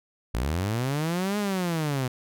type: linear two-way sweep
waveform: sawtooth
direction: up then down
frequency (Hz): 51.91 to 210.1 to 123.2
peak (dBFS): -21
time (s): 0.34-2.08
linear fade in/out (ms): 5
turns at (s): 1.38
effects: none